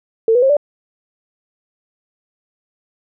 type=tone with pitch steps; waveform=sine; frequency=450 / 490.7 / 535.1 / 583.6 Hz; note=A4 / B4 / C5 / D5; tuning=+39 / -11 / +39 / -11 cents; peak=-9 dBFS; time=0.28-0.568 s; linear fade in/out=2 ms; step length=72 ms; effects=none